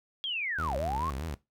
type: linear two-way sweep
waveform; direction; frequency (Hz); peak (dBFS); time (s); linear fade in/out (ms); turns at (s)
sine; down then up; 3322 to 523.3 to 1130; -30; 0.24-1.1; 0; 0.77
type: tone with vibrato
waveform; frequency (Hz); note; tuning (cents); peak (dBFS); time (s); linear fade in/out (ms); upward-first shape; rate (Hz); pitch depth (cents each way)
sawtooth; 73.5; D2; +2; -30; 0.58-1.35; 10; sine; 4.8; 210
effects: noise-tail reverb RT60 0.2 s tail -18 dB re dry